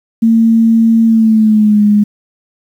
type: tone with pitch glide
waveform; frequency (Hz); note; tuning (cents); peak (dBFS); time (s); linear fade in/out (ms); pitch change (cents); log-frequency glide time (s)
sine; 226.7 to 207.9; A#3 to G#3; -48 to +2; -5; 0.22-2.04; 10; -150; 1.06-1.82
effects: 7-bit